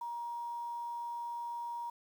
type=tone with quantisation; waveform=sine; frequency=946 Hz; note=A#5; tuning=25 cents sharp; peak=-37 dBFS; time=0.01-1.9 s; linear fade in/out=5 ms; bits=10; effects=none